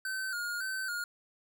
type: tone with vibrato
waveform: square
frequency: 1480 Hz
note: F#6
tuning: in tune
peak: -34 dBFS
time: 0.05-1.04 s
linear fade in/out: 2 ms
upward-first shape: square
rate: 1.8 Hz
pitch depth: 64 cents each way
effects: none